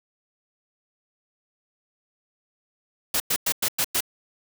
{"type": "noise bursts", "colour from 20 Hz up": "white", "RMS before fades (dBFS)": -23, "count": 6, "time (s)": [3.14, 4.006], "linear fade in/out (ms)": 5, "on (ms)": 61, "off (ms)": 100, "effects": []}